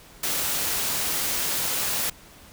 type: noise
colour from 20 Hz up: white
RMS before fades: -26 dBFS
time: 0.23-2.1 s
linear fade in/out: 5 ms
effects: pink hiss -49 dBFS RMS until 2.52 s